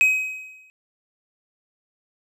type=tone with exponential decay; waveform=triangle; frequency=2532 Hz; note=D#7; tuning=30 cents sharp; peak=-10 dBFS; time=0.01-0.7 s; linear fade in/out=0 ms; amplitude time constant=150 ms; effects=none